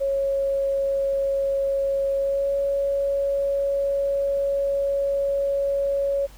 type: tone with pitch glide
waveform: sine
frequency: 550 to 557.4 Hz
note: C#5 to C#5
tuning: -14 to +9 cents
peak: -20 dBFS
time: 0-6.27 s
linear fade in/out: 20 ms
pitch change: +23 cents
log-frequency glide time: 2.17-2.53 s
effects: added 47 Hz sine -43 dBFS peak until 6.37 s + pink hiss -51 dBFS RMS until 6.37 s

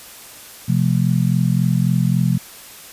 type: chord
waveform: sine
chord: F major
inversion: second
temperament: just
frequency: 130.96 / 174.61 / 218.3 Hz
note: C3 / F3 / A3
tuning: +2 / 0 / -13 cents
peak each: -17 / -17 / -23 dBFS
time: 0.68-2.38 s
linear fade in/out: 10 ms
effects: white hiss -39 dBFS RMS until 2.92 s + resampled to 32000 Hz

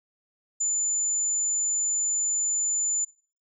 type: tone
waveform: sine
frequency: 7040 Hz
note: A8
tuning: in tune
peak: -23 dBFS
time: 0.6-3.05 s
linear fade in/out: 10 ms
effects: noise-tail reverb RT60 0.4 s tail -19 dB re dry

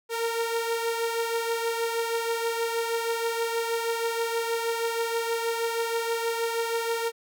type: beating tone pair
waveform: sawtooth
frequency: 459.8 / 466.1 Hz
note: A#4 / A#4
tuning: -24 / 0 cents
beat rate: 6.3 Hz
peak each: -23 / -29 dBFS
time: 0.09-7.12 s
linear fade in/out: 50 ms
effects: none

